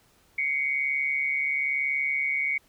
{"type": "tone pair together", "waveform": "sine", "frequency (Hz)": [2093, 2234], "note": ["C7", "C#7"], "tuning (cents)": [0, 13], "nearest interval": "minor second", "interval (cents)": 113, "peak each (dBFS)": [-30, -25], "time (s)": [0.38, 2.58], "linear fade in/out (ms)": 5, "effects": ["pink hiss -62 dBFS RMS until 2.68 s"]}